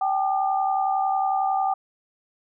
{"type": "tone cluster", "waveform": "sine", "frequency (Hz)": [774, 845, 1206], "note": ["G5", "G#5", "D6"], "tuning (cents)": [-22, 30, 46], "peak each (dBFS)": [-21, -29, -30], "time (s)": [0.01, 1.74], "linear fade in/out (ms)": 5, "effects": []}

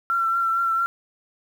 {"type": "tone with vibrato", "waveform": "sine", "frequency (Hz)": 1356, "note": "E6", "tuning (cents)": 49, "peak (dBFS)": -19, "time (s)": [0.1, 0.86], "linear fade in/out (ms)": 0, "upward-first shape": "triangle", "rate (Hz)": 4.4, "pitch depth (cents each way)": 29, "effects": ["8-bit"]}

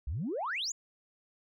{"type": "exponential sweep", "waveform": "sine", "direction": "up", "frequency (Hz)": [57.9, 7320], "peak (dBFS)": -31, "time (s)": [0.07, 0.72], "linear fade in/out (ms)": 5, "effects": ["tanh soft clip ceiling -27 dBFS"]}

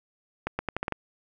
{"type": "accelerating click train", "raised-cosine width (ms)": 0.5, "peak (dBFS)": -13, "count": 7, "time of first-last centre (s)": [0.47, 0.923], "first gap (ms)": 120, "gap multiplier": 0.81, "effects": []}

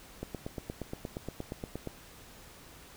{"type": "click train", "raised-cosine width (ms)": 2, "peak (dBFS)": -23, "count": 15, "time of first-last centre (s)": [0.23, 1.873], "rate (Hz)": 8.52, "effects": ["pink hiss -53 dBFS RMS until 2.96 s"]}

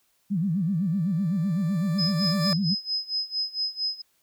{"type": "tone with vibrato", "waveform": "sine", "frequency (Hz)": 179.4, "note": "F3", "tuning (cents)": 47, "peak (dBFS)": -22, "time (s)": [0.3, 2.75], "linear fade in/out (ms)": 20, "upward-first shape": "sine", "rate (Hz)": 7.9, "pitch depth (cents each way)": 240}
{"type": "tone with exponential growth", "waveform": "20% pulse", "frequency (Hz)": 587.3, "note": "D5", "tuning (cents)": 0, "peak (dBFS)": -23, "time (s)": [0.36, 2.53], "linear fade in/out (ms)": 0, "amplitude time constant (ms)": 470}
{"type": "tone with tremolo", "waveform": "sine", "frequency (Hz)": 5070, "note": "D#8", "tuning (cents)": 32, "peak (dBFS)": -23, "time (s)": [1.98, 4.02], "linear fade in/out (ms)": 10, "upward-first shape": "sine", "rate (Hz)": 4.4, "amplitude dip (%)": 90}
{"effects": ["white hiss -68 dBFS RMS until 4.22 s"]}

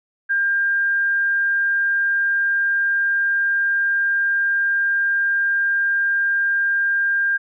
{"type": "tone", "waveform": "sine", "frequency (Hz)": 1600, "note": "G6", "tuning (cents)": 35, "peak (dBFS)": -16, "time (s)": [0.29, 7.38], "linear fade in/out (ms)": 20, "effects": []}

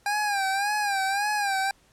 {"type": "tone with vibrato", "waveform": "25% pulse", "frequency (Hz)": 805, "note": "G5", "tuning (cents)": 46, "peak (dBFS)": -20, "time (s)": [0.06, 1.71], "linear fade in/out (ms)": 2, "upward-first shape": "sine", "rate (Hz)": 1.8, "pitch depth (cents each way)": 82, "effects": ["pink hiss -61 dBFS RMS until 1.92 s", "low-pass 11000 Hz 12 dB/octave"]}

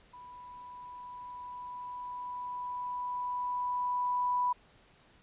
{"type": "tone with level ramp", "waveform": "sine", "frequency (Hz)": 987.8, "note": "B5", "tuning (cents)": 0, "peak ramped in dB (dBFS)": [-47, -26], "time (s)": [0.13, 4.53], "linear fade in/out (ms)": 10, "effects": ["pink hiss -62 dBFS RMS until 5.22 s", "resampled to 8000 Hz"]}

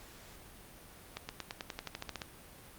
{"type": "accelerating click train", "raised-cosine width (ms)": 0.2, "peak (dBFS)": -21, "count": 13, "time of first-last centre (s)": [1.17, 2.218], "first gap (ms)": 120, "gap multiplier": 0.94, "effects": ["pink hiss -54 dBFS RMS until 2.78 s", "Opus 48 kbps"]}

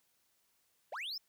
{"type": "linear sweep", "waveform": "triangle", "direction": "up", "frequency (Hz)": [462.7, 5440], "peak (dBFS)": -37, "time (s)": [0.92, 1.18], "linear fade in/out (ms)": 5, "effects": ["white hiss -75 dBFS RMS until 1.28 s"]}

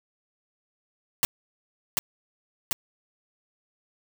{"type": "noise with echo", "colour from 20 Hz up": "white", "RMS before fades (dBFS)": -22, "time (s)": [1.23, 1.25], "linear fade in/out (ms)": 0, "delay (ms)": 740, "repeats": 2, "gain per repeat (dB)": -2, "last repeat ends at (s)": 2.73, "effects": []}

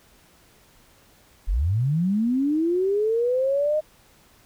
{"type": "linear sweep", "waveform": "sine", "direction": "up", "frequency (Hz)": [36.24, 622.3], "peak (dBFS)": -19, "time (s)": [1.47, 3.81], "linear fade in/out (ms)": 20, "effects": ["pink hiss -56 dBFS RMS until 4.45 s"]}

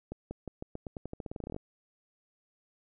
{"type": "accelerating click train", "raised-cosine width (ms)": 2, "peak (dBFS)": -25, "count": 20, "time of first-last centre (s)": [0.12, 1.564], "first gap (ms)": 190, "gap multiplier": 0.88, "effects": []}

